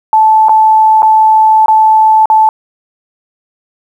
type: tone with dropouts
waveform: sine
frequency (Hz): 873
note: A5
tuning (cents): -14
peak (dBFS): -3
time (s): 0.13-2.49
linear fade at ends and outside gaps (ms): 1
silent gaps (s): 0.485-0.493 / 1.021-1.029 / 1.66-1.682 / 2.257-2.3
effects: 7-bit